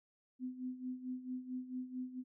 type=tone with tremolo; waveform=sine; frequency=254 Hz; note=B3; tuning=49 cents sharp; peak=-37 dBFS; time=0.39-2.24 s; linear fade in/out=50 ms; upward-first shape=sine; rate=4.5 Hz; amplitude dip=75%; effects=none